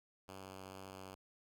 5% pulse tone with vibrato, 95.3 Hz, G2, 48 cents flat, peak -38 dBFS, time 0.28-1.15 s, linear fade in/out 5 ms, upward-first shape sine, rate 2.3 Hz, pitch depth 8 cents each way, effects none

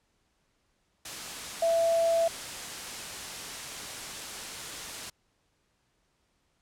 sine tone in noise, 667 Hz, E5, 20 cents sharp, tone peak -22 dBFS, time 1.62-2.28 s, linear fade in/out 5 ms, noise white, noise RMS -38 dBFS, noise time 1.05-5.1 s, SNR +13 dB, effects pink hiss -73 dBFS RMS until 6.61 s + low-pass 9000 Hz 12 dB/octave

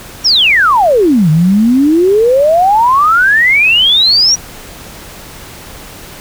sine exponential two-way sweep, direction down then up, 5830 to 150.2 to 5830 Hz, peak -5 dBFS, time 0.24-4.36 s, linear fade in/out 20 ms, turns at 1.3 s, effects pink hiss -31 dBFS RMS until 6.2 s

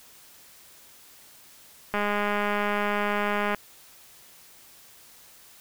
click train, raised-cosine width 0.5 ms, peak -12 dBFS, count 332, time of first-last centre 1.94-3.547 s, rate 206 Hz, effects white hiss -52 dBFS RMS until 5.6 s

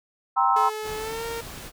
sine chord, C dominant seventh, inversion second, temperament just, 784.9 / 941.9 / 1046.5 / 1308.1 Hz, G5 / Bb5 / C6 / E6, +2 / +18 / 0 / -14 cents, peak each -23 dBFS, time 0.36-0.7 s, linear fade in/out 20 ms
sawtooth tone with pitch glide, 430.7 to 461.6 Hz, A4 to A#4, -37 to -17 cents, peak -26 dBFS, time 0.56-1.41 s, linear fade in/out 5 ms, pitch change +120 cents, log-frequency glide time 0.96-1.25 s
pink noise, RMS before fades -39 dBFS, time 0.82-1.72 s, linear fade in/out 50 ms
effects none

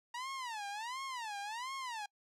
sawtooth tone with vibrato, 932.3 Hz, A#5, in tune, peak -36 dBFS, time 0.14-2.06 s, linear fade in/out 5 ms, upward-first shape sine, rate 1.4 Hz, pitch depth 260 cents each way, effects noise-tail reverb RT60 0.1 s tail -25 dB re dry + low-pass 8000 Hz 12 dB/octave

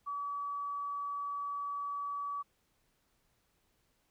sine tone, 1143 Hz, D6, 47 cents flat, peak -35 dBFS, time 0.06-2.43 s, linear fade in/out 20 ms, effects pink hiss -75 dBFS RMS until 4.1 s

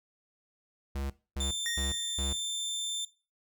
square tone bursts, 68.6 Hz, C#2, 17 cents flat, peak -33 dBFS, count 4, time 0.95-2.33 s, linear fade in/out 5 ms, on 150 ms, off 260 ms
25% pulse tone, 3562 Hz, A7, 21 cents sharp, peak -28 dBFS, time 1.4-3.05 s, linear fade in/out 5 ms
square tone with exponential decay, 1864.7 Hz, A#6, in tune, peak -33 dBFS, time 1.66-2.4 s, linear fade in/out 0 ms, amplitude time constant 160 ms
effects noise-tail reverb RT60 0.3 s tail -18 dB re dry

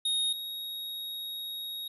square tone pair in turn, 3729 / 3768 Hz, A#7 / A#7, 0 / +18 cents, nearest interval unison, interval 18 cents, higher second, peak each -27 / -36 dBFS, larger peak first, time 0.05-0.33 / 0.33-1.88 s, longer second, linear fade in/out 5 ms, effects resampled to 32000 Hz

